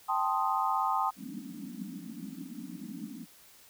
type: chord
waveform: sine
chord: A half-diminished seventh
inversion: third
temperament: equal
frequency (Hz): 784 / 880 / 1046.5 / 1244.5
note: G5 / A5 / C6 / Eb6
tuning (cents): 0 / 0 / 0 / 0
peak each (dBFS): -32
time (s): 0.08-1.11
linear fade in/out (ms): 20
type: band-pass noise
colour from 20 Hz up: white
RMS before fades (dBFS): -42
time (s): 1.16-3.27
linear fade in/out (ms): 50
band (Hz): 170 to 300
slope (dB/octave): 96
effects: white hiss -57 dBFS RMS until 3.69 s